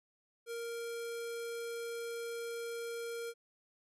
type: tone with low-pass filter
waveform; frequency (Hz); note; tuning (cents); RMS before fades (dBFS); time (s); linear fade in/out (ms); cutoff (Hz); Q
square; 466.2; A#4; 0; -41; 0.46-3.34; 50; 12000; 1.4
effects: none